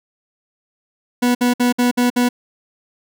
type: tone bursts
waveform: 40% pulse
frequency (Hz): 245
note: B3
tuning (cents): -14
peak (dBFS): -12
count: 6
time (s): 1.22-2.29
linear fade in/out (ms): 10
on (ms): 130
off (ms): 58
effects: none